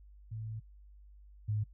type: tone pair in turn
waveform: sine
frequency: 110.3 / 105.64 Hz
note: A2 / G#2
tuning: +5 / +30 cents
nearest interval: minor second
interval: 75 cents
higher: first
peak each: -38 / -30 dBFS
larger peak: second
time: 0.31-0.6 / 1.48-1.64 s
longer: first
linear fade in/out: 10 ms
effects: noise-tail reverb RT60 0.1 s tail -23 dB re dry + added 50 Hz sine -53 dBFS peak until 1.73 s